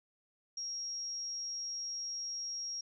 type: tone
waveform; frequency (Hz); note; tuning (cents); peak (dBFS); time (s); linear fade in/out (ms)
sine; 5600; F8; +4; -37; 0.57-2.81; 5
effects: none